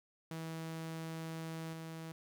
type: tone with level steps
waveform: sawtooth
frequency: 162.2 Hz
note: E3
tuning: 28 cents flat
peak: -37 / -40 dBFS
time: 0.31-2.12 s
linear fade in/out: 2 ms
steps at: 1.73 s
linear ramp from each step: 2 ms
effects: 13-bit